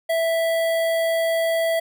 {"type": "tone with notch filter", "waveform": "square", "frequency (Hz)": 659.3, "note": "E5", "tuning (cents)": 0, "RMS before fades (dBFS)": -21, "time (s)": [0.09, 1.8], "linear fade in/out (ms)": 10, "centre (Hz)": 6200, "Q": 1.1, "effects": []}